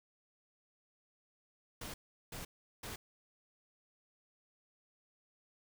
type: noise bursts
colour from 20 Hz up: pink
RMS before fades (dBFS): -45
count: 3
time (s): 1.81-2.96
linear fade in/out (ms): 5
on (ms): 130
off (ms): 380
effects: none